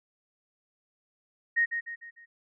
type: tone with echo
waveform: sine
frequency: 1864.7 Hz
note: A#6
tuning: in tune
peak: -21 dBFS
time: 1.56-1.66 s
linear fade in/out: 20 ms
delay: 150 ms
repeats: 4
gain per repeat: -7 dB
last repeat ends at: 2.26 s
effects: none